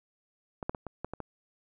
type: clicks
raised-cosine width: 1 ms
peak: -22 / -15 / -23 / -24 / -20 / -23 / -23 dBFS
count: 7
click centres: 0.628 / 0.695 / 0.748 / 0.867 / 1.046 / 1.136 / 1.203 s
effects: none